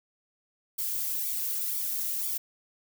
violet noise with flanger, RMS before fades -31 dBFS, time 0.78-2.38 s, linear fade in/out 10 ms, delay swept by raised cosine 0.86 to 2.46 ms, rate 2 Hz, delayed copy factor +0.7, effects none

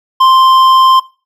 sine tone with hard clipping, 1046.5 Hz, C6, in tune, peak -6 dBFS, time 0.2-1 s, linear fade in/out 10 ms, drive 8 dB, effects noise-tail reverb RT60 0.3 s tail -18 dB re dry

